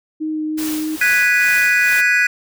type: tone with vibrato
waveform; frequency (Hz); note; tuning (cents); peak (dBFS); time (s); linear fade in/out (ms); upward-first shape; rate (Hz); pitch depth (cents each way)
sine; 310.1; D#4; -6; -19; 0.2-0.97; 20; sine; 3.1; 10
type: noise with tremolo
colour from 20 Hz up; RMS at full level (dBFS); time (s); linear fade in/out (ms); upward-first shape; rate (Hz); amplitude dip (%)
white; -27; 0.57-2.02; 20; sine; 2.3; 60
type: chord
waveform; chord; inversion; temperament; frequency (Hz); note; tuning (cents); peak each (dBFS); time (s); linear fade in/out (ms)
triangle; G# minor seventh; third; equal with one note detuned; 1480 / 1661.2 / 1975.5 / 2470; F#6 / G#6 / B6 / D#7; 0 / 0 / 0 / -13; -16; 1.01-2.27; 5
effects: none

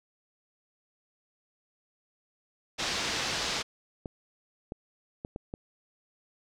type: low-pass noise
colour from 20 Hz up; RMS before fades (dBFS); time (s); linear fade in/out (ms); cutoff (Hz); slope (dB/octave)
white; -32; 2.78-3.63; 20; 5700; 24
type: clicks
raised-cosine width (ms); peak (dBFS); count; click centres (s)
2; -23; 5; 4.058 / 4.721 / 5.249 / 5.361 / 5.539
effects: none

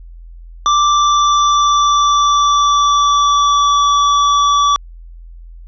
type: tone with pitch glide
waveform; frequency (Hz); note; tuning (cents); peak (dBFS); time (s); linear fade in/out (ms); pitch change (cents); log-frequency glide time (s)
square; 1174.7 to 1151.2; D6 to D6; 0 to -35; -10; 0.66-4.76; 0; -35; 0.84-3.87
effects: added 42 Hz sine -32 dBFS peak until 5.67 s + resampled to 16000 Hz

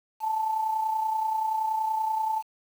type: tone with amplitude modulation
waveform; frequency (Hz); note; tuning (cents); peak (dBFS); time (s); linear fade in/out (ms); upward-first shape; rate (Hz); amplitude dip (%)
sine; 877; A5; -6; -22; 0.2-2.43; 50; sine; 30.5; 50
effects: 8-bit

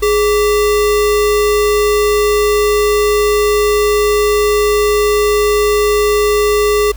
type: tone with sample-and-hold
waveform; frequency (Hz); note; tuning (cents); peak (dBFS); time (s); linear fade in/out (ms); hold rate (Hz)
sine; 417.8; G#4; +10; -9; 0.02-6.92; 10; 1575
effects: added 50 Hz sine -25 dBFS peak until 6.96 s + pink hiss -41 dBFS RMS until 6.96 s

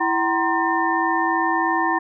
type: tone cluster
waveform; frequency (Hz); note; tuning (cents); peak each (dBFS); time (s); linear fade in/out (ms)
sine; 332 / 762 / 947 / 1050 / 1802; E4 / G5 / A#5 / C6 / A6; +12 / -49 / +27 / +6 / +41; -24; 0-1.99; 10
effects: none

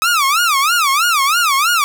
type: tone with vibrato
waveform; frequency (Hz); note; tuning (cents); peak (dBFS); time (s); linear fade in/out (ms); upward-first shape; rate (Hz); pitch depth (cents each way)
sawtooth; 1244.5; D#6; 0; -8; 0.02-1.84; 0; sine; 3.1; 250
effects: none

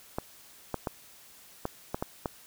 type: clicks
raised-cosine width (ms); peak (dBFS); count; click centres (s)
1; -16; 7; 0.185 / 0.743 / 0.872 / 1.654 / 1.945 / 2.025 / 2.258
effects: white hiss -54 dBFS RMS until 2.46 s

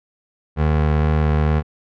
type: tone with vibrato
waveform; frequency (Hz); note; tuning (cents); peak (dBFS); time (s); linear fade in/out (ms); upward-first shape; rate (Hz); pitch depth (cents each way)
25% pulse; 76.4; D#2; -31; -11; 0.56-1.63; 50; square; 2.2; 11
effects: low-pass 2000 Hz 12 dB/octave

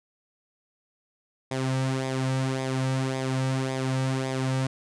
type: tone with flanger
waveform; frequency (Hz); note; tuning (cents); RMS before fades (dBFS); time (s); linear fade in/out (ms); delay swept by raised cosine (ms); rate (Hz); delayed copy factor
sawtooth; 131.7; C3; +12; -27; 1.51-4.67; 5; 0.69 to 2.89; 1.8; -0.6
effects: resampled to 22050 Hz

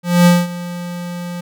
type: tone with ADSR envelope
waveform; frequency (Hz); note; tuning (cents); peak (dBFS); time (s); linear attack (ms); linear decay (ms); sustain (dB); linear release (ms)
square; 175.3; F3; +7; -6; 0.03-1.41; 230; 210; -18; 8
effects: none

